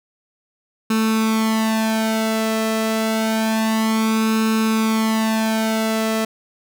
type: tone with flanger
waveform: sawtooth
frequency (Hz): 221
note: A3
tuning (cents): +8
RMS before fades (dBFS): -19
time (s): 0.9-6.25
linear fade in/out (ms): 5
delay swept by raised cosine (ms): 0.76 to 1.55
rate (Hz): 0.28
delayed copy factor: +0.8
effects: none